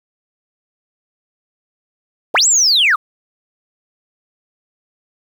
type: linear two-way sweep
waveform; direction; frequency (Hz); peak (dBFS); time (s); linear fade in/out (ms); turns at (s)
sine; up then down; 179.3 to 7902 to 1081; -8; 2.34-2.96; 10; 2.47
effects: tanh soft clip ceiling -6 dBFS + 7-bit